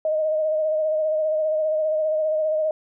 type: tone with vibrato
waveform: sine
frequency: 622.3 Hz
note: D#5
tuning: in tune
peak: -19 dBFS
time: 0.05-2.71 s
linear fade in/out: 2 ms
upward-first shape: sine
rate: 15 Hz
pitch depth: 30 cents each way
effects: none